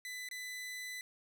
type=tone with dropouts; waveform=sawtooth; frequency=2000 Hz; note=B6; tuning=21 cents sharp; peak=-38 dBFS; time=0.05-1.01 s; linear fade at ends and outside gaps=1 ms; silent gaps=0.288-0.312 s; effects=none